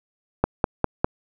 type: click train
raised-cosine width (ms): 1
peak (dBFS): -3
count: 4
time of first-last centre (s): 0.44-1.045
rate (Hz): 4.96
effects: none